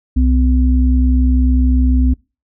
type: tone pair together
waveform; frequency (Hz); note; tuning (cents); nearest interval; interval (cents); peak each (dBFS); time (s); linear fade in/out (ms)
sine; 63.5 / 254; B1 / B3; +49 / +49; 2 octaves; 2400; -10 / -16; 0.16-2.14; 10
effects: noise-tail reverb RT60 0.3 s tail -25 dB re dry